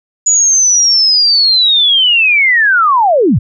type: linear sweep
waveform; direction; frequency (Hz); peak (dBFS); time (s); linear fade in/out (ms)
sine; down; 6920 to 77.1; -6; 0.26-3.39; 10
effects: none